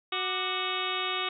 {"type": "harmonic tone with a mistuned harmonic", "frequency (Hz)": 370, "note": "F#4", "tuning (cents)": 0, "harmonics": [1, 2, 3, 4, 5, 6, 7, 8, 9, 10], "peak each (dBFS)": [-38, -39, -34, -42, -43, -37, -38, -37, -39, -36], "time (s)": [0.12, 1.29], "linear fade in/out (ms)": 5, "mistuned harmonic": 3, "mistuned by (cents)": 110, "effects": []}